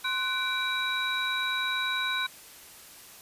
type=tone cluster; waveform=sine; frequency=1045 / 1496 / 2335 / 3876 Hz; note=C6 / F#6 / D7 / B7; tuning=-2 / +19 / -11 / -33 cents; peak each=-34 / -31 / -34 / -31 dBFS; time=0.04-2.27 s; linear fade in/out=10 ms; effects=white hiss -49 dBFS RMS until 3.21 s + resampled to 32000 Hz